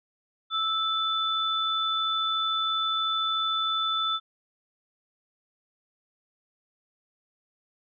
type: tone pair together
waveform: sine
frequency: 1318.5 / 3507 Hz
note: E6 / A7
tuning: 0 / -6 cents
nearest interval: octave + perfect fourth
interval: 1694 cents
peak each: -27 dBFS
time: 0.5-4.2 s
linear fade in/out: 50 ms
effects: none